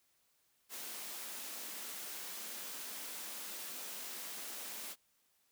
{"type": "high-pass noise", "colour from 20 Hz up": "white", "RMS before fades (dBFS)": -45, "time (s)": [0.69, 4.96], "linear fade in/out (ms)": 50, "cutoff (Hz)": 180, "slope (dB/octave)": 96, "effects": ["white hiss -75 dBFS RMS until 5.51 s"]}